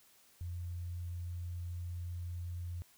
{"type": "tone", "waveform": "sine", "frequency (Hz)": 87.3, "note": "F2", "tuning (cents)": 0, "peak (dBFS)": -38, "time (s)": [0.41, 2.82], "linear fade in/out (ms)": 0, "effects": ["white hiss -65 dBFS RMS until 2.97 s"]}